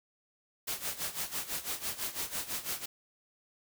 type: noise with tremolo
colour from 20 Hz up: white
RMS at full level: -34 dBFS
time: 0.67-2.86 s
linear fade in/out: 10 ms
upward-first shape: sine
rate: 6 Hz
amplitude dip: 80%
effects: none